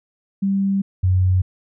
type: tone pair in turn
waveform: sine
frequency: 196 / 92.5 Hz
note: G3 / F#2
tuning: 0 / 0 cents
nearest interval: octave + minor second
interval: 1300 cents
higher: first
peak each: -16 / -13 dBFS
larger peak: second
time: 0.42-0.82 / 1.03-1.42 s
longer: first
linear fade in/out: 10 ms
effects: none